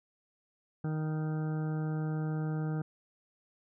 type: harmonic tone with a mistuned harmonic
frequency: 155.56 Hz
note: D#3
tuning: in tune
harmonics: 1 / 2 / 3 / 4 / 5 / 6 / 8 / 9 / 10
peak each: -31 / -40 / -44 / -52 / -48 / -58 / -54 / -53 / -55 dBFS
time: 0.84-2.82 s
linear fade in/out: 5 ms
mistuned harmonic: 6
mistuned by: +18 cents
effects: none